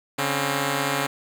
5% pulse tone pair together, 141.65 / 267.4 Hz, C#3 / C4, +38 / +38 cents, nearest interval major seventh, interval 1100 cents, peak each -13 / -15 dBFS, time 0.18-1.07 s, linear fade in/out 10 ms, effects none

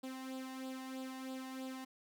sawtooth tone with flanger, 261.6 Hz, C4, in tune, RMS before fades -45 dBFS, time 0.03-1.85 s, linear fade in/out 10 ms, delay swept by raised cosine 0.24 to 1.1 ms, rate 3.1 Hz, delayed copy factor +0.65, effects none

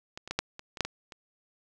clicks, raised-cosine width 0.2 ms, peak -22 / -25 / -15 / -9 / -24 / -24 / -8 / -17 / -27 dBFS, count 9, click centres 0.175 / 0.276 / 0.31 / 0.39 / 0.594 / 0.772 / 0.807 / 0.85 / 1.122 s, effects none

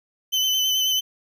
35% pulse tone with vibrato, 3041 Hz, F#7, 47 cents sharp, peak -17 dBFS, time 0.32-1.01 s, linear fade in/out 20 ms, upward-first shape sine, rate 9.2 Hz, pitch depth 27 cents each way, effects none

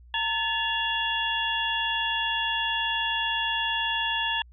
sine tone cluster, 914 / 1731 / 2788 / 3369 Hz, A#5 / A6 / F7 / G#7, -34 / -29 / -4 / +24 cents, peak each -30 dBFS, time 0.14-4.42 s, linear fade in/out 2 ms, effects added 60 Hz sine -48 dBFS peak until 4.52 s

